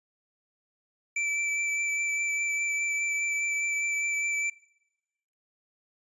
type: tone with vibrato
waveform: square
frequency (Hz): 2326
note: D7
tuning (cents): -17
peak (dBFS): -27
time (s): 1.16-4.5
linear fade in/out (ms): 5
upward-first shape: sine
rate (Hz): 4.9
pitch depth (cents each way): 13
effects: noise-tail reverb RT60 1.0 s tail -25 dB re dry + resampled to 24000 Hz